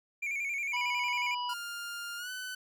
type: tone with vibrato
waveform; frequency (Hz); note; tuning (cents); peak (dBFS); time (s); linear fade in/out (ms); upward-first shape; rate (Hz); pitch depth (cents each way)
triangle; 2296; D7; -40; -30; 0.22-1.35; 10; square; 11; 62
type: harmonic tone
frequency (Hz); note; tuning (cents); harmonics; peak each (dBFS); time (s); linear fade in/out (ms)
980; B5; -14; 1 / 3 / 5; -33 / -39 / -45; 0.73-1.54; 10
type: tone with pitch glide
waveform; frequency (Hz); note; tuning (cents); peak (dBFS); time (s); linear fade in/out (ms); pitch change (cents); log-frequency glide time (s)
sawtooth; 1404 to 1504.8; F6 to F#6; +9 to +29; -34; 1.49-2.55; 5; +120; 2.17-2.3
effects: none